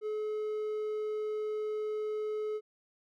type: tone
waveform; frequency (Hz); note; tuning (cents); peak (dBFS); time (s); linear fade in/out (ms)
triangle; 427.5; A4; -50; -30; 0.01-2.61; 50
effects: none